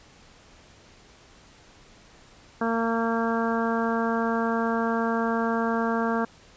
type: harmonic tone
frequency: 228.7 Hz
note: A#3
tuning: 33 cents flat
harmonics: 1 / 2 / 3 / 4 / 5 / 6 / 7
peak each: -26 / -29 / -31 / -32 / -33 / -34 / -34 dBFS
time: 2.61-6.25 s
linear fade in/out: 5 ms
effects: pink hiss -53 dBFS RMS until 6.56 s + resampled to 16000 Hz